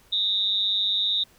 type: tone with amplitude modulation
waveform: sine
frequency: 3718 Hz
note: A#7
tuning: 5 cents flat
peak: -17 dBFS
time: 0.12-1.24 s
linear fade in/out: 10 ms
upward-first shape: sine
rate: 201 Hz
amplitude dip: 90%
effects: pink hiss -57 dBFS RMS until 1.38 s